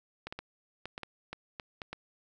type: clicks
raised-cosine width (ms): 0.3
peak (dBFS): -23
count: 10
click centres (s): 0.27 / 0.325 / 0.39 / 0.856 / 0.979 / 1.033 / 1.33 / 1.598 / 1.818 / 1.93
effects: none